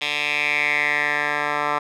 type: tone with band-pass filter sweep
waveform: 10% pulse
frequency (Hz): 147.4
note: D3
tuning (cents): +7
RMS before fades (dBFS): -22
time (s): 0.01-1.79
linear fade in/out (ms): 10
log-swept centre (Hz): 3000 to 1300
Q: 4.6
effects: none